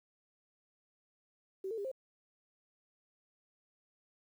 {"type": "tone with pitch steps", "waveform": "sine", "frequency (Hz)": [383.3, 450, 402.8, 528], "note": ["G4", "A4", "G4", "C5"], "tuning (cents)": [-39, 39, 47, 16], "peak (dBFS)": -36, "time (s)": [1.64, 1.916], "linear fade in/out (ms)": 5, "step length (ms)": 69, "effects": ["11-bit"]}